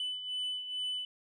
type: beating tone pair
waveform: sine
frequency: 2996 / 2998.3 Hz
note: F#7 / F#7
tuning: +21 / +22 cents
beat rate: 2.3 Hz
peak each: -39 / -33 dBFS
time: 0-1.05 s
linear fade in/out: 2 ms
effects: tanh soft clip ceiling -31 dBFS